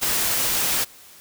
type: noise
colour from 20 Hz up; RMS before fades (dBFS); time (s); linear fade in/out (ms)
white; -22; 0.01-0.85; 20
effects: white hiss -47 dBFS RMS until 1.2 s